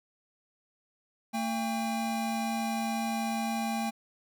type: tone pair together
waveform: square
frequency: 225.5 / 803 Hz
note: A3 / G5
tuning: +43 / +41 cents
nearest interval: octave + minor seventh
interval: 2198 cents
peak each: -32 / -34 dBFS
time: 1.33-3.91 s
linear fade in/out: 20 ms
effects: none